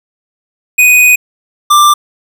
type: tone pair in turn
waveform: square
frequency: 2489 / 1182.8 Hz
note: D#7 / D6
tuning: 0 / +12 cents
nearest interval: octave + minor second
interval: 1288 cents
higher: first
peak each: -4 dBFS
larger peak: neither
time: 0.78-1.16 / 1.7-1.94 s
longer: first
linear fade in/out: 10 ms
effects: none